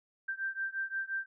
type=beating tone pair; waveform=sine; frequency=1568 / 1573.7 Hz; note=G6 / G6; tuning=0 / +6 cents; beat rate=5.7 Hz; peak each=-36 / -37 dBFS; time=0.28-1.26 s; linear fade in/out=10 ms; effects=none